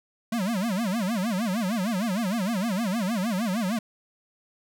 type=tone with vibrato; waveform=square; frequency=207.7 Hz; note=G#3; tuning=in tune; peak=-25 dBFS; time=0.32-3.79 s; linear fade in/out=5 ms; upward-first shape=sine; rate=6.5 Hz; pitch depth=250 cents each way; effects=none